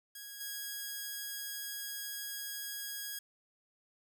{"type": "tone with level steps", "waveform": "5% pulse", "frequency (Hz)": 1649, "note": "G#6", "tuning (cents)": -13, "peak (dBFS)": [-34, -28], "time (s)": [0.15, 3.19], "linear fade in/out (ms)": 5, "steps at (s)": 0.4, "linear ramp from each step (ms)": 10, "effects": []}